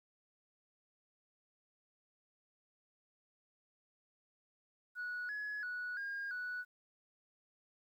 sine tone with pitch steps, 1466 / 1690 / 1470 / 1620 / 1476 Hz, F#6 / G#6 / F#6 / G#6 / F#6, -16 / +30 / -12 / -43 / -5 cents, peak -37 dBFS, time 4.95-6.65 s, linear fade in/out 50 ms, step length 340 ms, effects tanh soft clip ceiling -36 dBFS + 12-bit

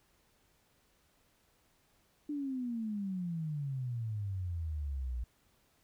sine exponential sweep, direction down, 300 to 58.1 Hz, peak -34 dBFS, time 2.29-5.24 s, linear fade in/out 5 ms, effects pink hiss -71 dBFS RMS until 5.83 s

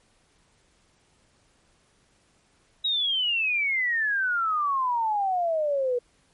sine exponential sweep, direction down, 3856 to 478.9 Hz, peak -22 dBFS, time 2.84-5.99 s, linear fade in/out 10 ms, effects pink hiss -64 dBFS RMS until 6.33 s + MP3 48 kbps

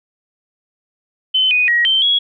sine tone with pitch steps, 3054 / 2485 / 1900 / 3115 / 3334 Hz, G7 / D#7 / A#6 / G7 / G#7, -46 / -3 / +33 / -12 / +6 cents, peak -11 dBFS, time 1.34-2.19 s, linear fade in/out 10 ms, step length 170 ms, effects none

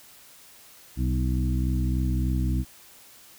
harmonic tone with a mistuned harmonic, 63.4 Hz, B1, 46 cents sharp, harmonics 1 / 2 / 3 / 4 / 5, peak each -24 / -28 / -33 / -33 / -35 dBFS, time 0.96-2.65 s, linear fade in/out 50 ms, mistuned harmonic 4, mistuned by -20 cents, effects white hiss -51 dBFS RMS until 3.38 s

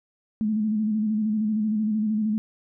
sine tone with vibrato, 214.9 Hz, A3, 41 cents flat, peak -21 dBFS, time 0.41-2.38 s, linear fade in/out 0 ms, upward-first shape square, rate 13 Hz, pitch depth 41 cents each way, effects none

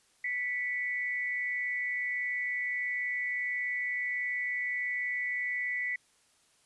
sine tone pair together, 1975.5 / 2217 Hz, B6 / C#7, 0 / 0 cents, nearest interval major second, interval 200 cents, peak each -31 / -37 dBFS, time 0.24-5.96 s, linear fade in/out 5 ms, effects white hiss -67 dBFS RMS until 6.65 s + resampled to 24000 Hz

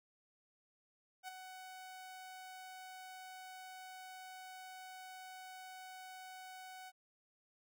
sawtooth tone with ADSR envelope, 747 Hz, F#5, 16 cents sharp, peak -39 dBFS, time 1.23-6.92 s, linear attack 50 ms, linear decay 15 ms, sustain -7 dB, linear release 40 ms, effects none

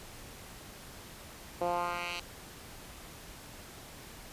10% pulse tone with band-pass filter sweep, 174.61 Hz, F3, in tune, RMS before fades -34 dBFS, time 1.61-2.2 s, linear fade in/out 5 ms, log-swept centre 550 to 3600 Hz, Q 1.7, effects pink hiss -49 dBFS RMS until 4.32 s + resampled to 32000 Hz

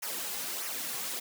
white noise with flanger, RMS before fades -36 dBFS, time 0.02-1.2 s, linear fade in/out 10 ms, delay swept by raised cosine 0.24 to 3.24 ms, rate 1.6 Hz, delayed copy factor -0.65, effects high-pass 200 Hz 12 dB/octave

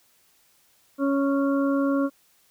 harmonic tone, 277.2 Hz, C#4, in tune, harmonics 1 / 2 / 4 / 5, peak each -21 / -27 / -33 / -35 dBFS, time 0.98-2.1 s, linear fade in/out 50 ms, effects white hiss -62 dBFS RMS until 2.5 s

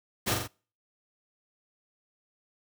pink noise with echo, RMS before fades -27 dBFS, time 0.26-0.35 s, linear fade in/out 20 ms, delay 43 ms, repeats 3, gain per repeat -4 dB, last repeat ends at 0.479 s, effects noise-tail reverb RT60 0.4 s tail -25 dB re dry + high-pass 80 Hz 12 dB/octave

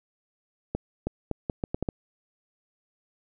accelerating click train, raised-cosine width 2 ms, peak -14 dBFS, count 8, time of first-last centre 0.75-1.888 s, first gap 320 ms, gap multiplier 0.76, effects none

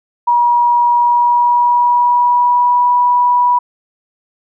sine tone with pitch glide, 959 to 977.5 Hz, A#5 to B5, +49 to -18 cents, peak -8 dBFS, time 0.27-3.59 s, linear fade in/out 10 ms, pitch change +33 cents, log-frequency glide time 0.96-2.92 s, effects none

